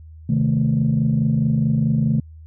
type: chord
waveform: sine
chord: A diminished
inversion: first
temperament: equal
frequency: 130.81 / 155.56 / 220 Hz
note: C3 / Eb3 / A3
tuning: 0 / 0 / 0 cents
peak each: -19 dBFS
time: 0.29-2.2 s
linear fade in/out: 5 ms
effects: tanh soft clip ceiling -9 dBFS + added 79 Hz sine -38 dBFS peak until 2.46 s